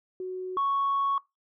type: tone pair in turn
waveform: sine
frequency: 370 / 1108.7 Hz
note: F#4 / C#6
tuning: 0 / 0 cents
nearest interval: octave + perfect fifth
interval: 1900 cents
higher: second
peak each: -31 / -22 dBFS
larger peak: second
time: 0.2-0.57 / 0.57-1.18 s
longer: second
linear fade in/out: 2 ms
effects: noise-tail reverb RT60 0.2 s tail -22 dB re dry + tanh soft clip ceiling -20 dBFS